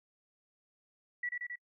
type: tone with echo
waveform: sine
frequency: 1948 Hz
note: B6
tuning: 24 cents flat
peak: -33 dBFS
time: 1.23-1.29 s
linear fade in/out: 5 ms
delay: 89 ms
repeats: 3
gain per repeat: -2 dB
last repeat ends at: 1.557 s
effects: noise-tail reverb RT60 0.1 s tail -24 dB re dry